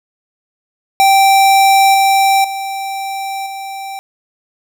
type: tone with level steps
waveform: square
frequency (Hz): 781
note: G5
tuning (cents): -7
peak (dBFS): -7 / -9 / -20 / -24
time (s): 1-3.99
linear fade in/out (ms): 0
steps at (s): 1.94 / 2.44 / 3.46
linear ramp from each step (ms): 5
effects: none